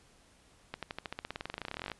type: accelerating click train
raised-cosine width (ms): 0.3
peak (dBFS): -21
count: 28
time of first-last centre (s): 0.74-1.917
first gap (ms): 87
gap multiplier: 0.94
effects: pink hiss -63 dBFS RMS until 1.99 s + resampled to 24000 Hz